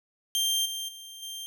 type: tone with level steps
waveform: sawtooth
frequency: 3169 Hz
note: G7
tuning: 18 cents sharp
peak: -21 / -29 / -39 / -33 dBFS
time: 0.35-1.46 s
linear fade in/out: 0 ms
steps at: 0.65 / 0.88 / 1.22 s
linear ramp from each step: 10 ms
effects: none